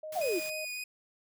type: tone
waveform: sine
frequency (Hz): 621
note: D#5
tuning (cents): -3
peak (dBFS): -38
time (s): 0.03-0.65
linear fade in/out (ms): 5
type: noise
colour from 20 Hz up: white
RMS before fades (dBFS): -45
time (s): 0.12-0.5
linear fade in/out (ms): 5
type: exponential sweep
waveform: sine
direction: down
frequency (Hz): 790 to 313.6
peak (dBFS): -28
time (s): 0.15-0.4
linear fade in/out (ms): 20
type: tone with vibrato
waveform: sawtooth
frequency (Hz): 2480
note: D#7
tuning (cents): -6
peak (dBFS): -33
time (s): 0.21-0.84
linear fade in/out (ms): 5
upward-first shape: sine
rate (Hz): 3.5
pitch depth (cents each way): 10
effects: none